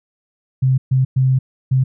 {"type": "tone bursts at uneven times", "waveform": "sine", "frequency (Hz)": 130.81, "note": "C3", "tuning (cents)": 0, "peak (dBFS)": -11, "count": 4, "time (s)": [[0.62, 0.78], [0.91, 1.05], [1.16, 1.39], [1.71, 1.84]], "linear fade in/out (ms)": 10, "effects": []}